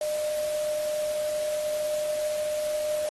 sine tone in noise, 606 Hz, D#5, 46 cents flat, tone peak -26 dBFS, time 0.01-3.09 s, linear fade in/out 2 ms, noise white, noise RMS -39 dBFS, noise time 0.01-3.09 s, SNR +10 dB, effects AAC 32 kbps

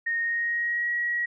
sine tone with pitch glide, 1853 to 1909.5 Hz, A#6 to A#6, -11 to +41 cents, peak -24 dBFS, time 0.06-1.26 s, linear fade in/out 10 ms, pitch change +52 cents, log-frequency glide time 0.2-0.91 s, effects none

